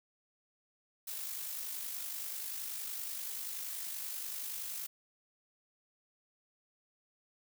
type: noise with amplitude modulation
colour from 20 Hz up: blue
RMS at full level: -39 dBFS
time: 1.07-4.87 s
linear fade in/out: 10 ms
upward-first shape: sine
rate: 50.5 Hz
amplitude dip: 40%
effects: none